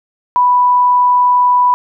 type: tone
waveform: sine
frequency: 987.8 Hz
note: B5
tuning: in tune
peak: -7 dBFS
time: 0.36-1.74 s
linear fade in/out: 0 ms
effects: none